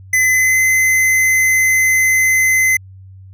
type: tone with pitch glide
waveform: square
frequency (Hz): 2024 to 2049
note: B6 to C7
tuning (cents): +42 to -37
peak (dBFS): -11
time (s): 0.13-2.77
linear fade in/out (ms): 5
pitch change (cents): +21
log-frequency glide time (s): 0.3-0.58
effects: added 95 Hz sine -35 dBFS peak until 3.33 s